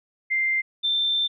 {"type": "tone pair in turn", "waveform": "sine", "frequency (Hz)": [2093, 3565], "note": ["C7", "A7"], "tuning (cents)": [0, 22], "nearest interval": "major sixth", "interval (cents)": 922, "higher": "second", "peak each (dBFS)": -20, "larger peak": "neither", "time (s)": [[0.3, 0.62], [0.83, 1.28]], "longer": "second", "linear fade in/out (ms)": 20, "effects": []}